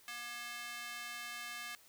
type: tone with high-pass filter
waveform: square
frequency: 239.1 Hz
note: A#3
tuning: 44 cents sharp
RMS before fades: -45 dBFS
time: 0.08-1.75 s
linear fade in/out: 0 ms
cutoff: 1700 Hz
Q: 1.3
effects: white hiss -63 dBFS RMS until 1.88 s